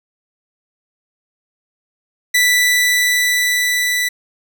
sawtooth tone with level ramp, 1975.5 Hz, B6, in tune, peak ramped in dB -7 to -12 dBFS, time 2.34-4.09 s, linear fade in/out 10 ms, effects none

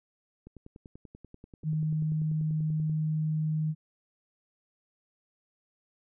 click train, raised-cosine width 3 ms, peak -34 dBFS, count 26, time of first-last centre 0.47-2.897 s, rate 10.3 Hz
sine tone, 155.56 Hz, D#3, in tune, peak -26 dBFS, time 1.63-3.75 s, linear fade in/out 50 ms
effects none

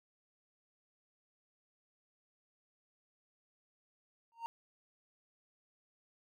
triangle tone with exponential growth, 923 Hz, A#5, 17 cents flat, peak -32 dBFS, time 4.32-4.46 s, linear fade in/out 0 ms, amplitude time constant 29 ms, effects none

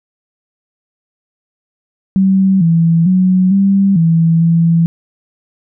sine tone with pitch steps, 191.7 / 165.9 / 185 / 196.2 / 164.7 / 166.7 Hz, G3 / E3 / F#3 / G3 / E3 / E3, -38 / +11 / 0 / +2 / -1 / +20 cents, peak -7 dBFS, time 2.16-4.86 s, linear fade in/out 0 ms, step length 450 ms, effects none

